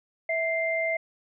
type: tone pair together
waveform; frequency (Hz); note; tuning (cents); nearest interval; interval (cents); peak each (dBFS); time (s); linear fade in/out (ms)
sine; 653.8 / 2093; E5 / C7; -14 / 0; octave + minor sixth; 2014; -27; 0.29-0.97; 5
effects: none